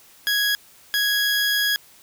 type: tone pair in turn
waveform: 20% pulse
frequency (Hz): 1661.2 / 1661.2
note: G#6 / G#6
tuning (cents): 0 / 0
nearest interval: unison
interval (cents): 0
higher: neither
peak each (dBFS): -14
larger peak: neither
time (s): 0.27-0.55 / 0.94-1.76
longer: second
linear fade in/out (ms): 0
effects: white hiss -51 dBFS RMS until 2.02 s